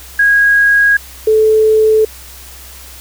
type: tone pair in turn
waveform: sine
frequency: 1644 / 435.4 Hz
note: G#6 / A4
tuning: -18 / -18 cents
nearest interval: octave + major seventh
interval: 2300 cents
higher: first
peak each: -6 dBFS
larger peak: neither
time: 0.19-0.97 / 1.27-2.05 s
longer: neither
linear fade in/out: 5 ms
effects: added 64 Hz sine -36 dBFS peak until 3 s + white hiss -35 dBFS RMS until 3 s